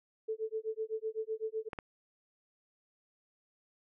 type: tone with tremolo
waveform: sine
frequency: 440 Hz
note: A4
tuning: in tune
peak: -31 dBFS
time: 0.28-1.69 s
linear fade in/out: 10 ms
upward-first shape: sine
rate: 7.9 Hz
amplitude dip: 100%
type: clicks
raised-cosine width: 0.5 ms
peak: -24 dBFS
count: 2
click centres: 1.732 / 1.788 s
effects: none